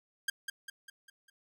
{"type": "tone with echo", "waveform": "sawtooth", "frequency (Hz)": 1600, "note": "G6", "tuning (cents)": 35, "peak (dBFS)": -25, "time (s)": [0.28, 0.3], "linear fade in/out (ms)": 5, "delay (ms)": 200, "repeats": 5, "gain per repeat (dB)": -6, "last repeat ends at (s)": 1.3, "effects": []}